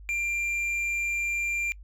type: tone with tanh clipping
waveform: sine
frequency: 2379 Hz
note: D7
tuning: 22 cents sharp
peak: -27 dBFS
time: 0.09-1.72 s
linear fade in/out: 0 ms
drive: 6 dB
effects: noise-tail reverb RT60 0.1 s tail -25 dB re dry + added 50 Hz sine -43 dBFS peak until 1.83 s